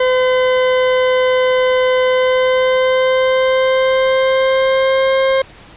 40% pulse tone with pitch glide, 510 to 532.3 Hz, C5 to C5, -44 to +30 cents, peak -10 dBFS, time 0-5.42 s, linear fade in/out 5 ms, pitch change +74 cents, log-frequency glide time 2.07-5.15 s, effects pink hiss -40 dBFS RMS until 5.76 s + resampled to 8000 Hz

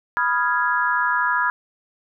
sine chord, F half-diminished seventh, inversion second, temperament equal, 987.8 / 1244.5 / 1396.9 / 1661.2 Hz, Cb6 / Eb6 / F6 / Ab6, 0 / 0 / 0 / 0 cents, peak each -22 / -26 / -24 / -22 dBFS, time 0.17-1.5 s, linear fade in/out 0 ms, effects none

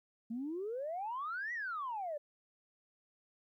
sine exponential two-way sweep, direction up then down, 220 to 1975 to 567 Hz, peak -36 dBFS, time 0.3-2.18 s, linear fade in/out 10 ms, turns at 1.53 s, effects tanh soft clip ceiling -32 dBFS + 13-bit

